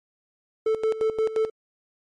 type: tone with tremolo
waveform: triangle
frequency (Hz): 440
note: A4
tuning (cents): 0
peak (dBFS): -17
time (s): 0.66-1.5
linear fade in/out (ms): 5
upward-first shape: square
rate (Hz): 5.7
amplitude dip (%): 75
effects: MP3 48 kbps